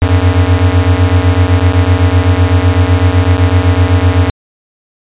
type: beating tone pair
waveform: square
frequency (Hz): 86.6 / 94.5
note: F2 / F#2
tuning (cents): -14 / +37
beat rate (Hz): 7.9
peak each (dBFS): -10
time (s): 0.02-4.3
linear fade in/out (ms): 0
effects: resampled to 8000 Hz